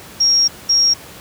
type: tone bursts at uneven times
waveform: sine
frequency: 5588 Hz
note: F8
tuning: in tune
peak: -10 dBFS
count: 2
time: 0.2-0.48 / 0.69-0.94 s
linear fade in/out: 10 ms
effects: pink hiss -37 dBFS RMS until 1.2 s + high-pass 80 Hz 12 dB/octave